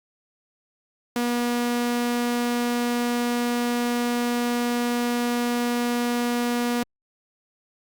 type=tone; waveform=sawtooth; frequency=240.7 Hz; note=B3; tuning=44 cents flat; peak=-18 dBFS; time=1.16-6.83 s; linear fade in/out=2 ms; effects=Opus 48 kbps